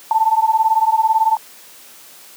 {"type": "beating tone pair", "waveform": "sine", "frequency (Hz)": [877, 895], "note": ["A5", "A5"], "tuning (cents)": [-6, 29], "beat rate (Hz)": 18, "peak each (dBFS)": -15, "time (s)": [0.11, 1.37], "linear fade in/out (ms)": 2, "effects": ["white hiss -42 dBFS RMS until 2.36 s", "high-pass 200 Hz 12 dB/octave"]}